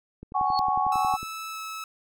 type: click train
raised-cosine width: 3 ms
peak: -27 dBFS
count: 12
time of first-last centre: 0.23-1.23 s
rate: 11 Hz
type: chord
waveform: sine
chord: F# suspended second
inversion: none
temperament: equal with one note detuned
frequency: 754.2 / 830.6 / 1108.7 Hz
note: F#5 / G#5 / C#6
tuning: +33 / 0 / 0 cents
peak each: -26 dBFS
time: 0.34-1.17 s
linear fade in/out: 20 ms
type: tone with exponential growth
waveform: sine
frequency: 4375 Hz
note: C#8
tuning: 24 cents flat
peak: -25 dBFS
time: 0.46-0.59 s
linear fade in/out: 0 ms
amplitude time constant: 27 ms
type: tone with pitch glide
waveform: sawtooth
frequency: 1309 to 1300 Hz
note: E6 to E6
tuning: -13 to -24 cents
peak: -30 dBFS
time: 0.92-1.84 s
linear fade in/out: 2 ms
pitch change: -11 cents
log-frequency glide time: 1.51-1.58 s
effects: none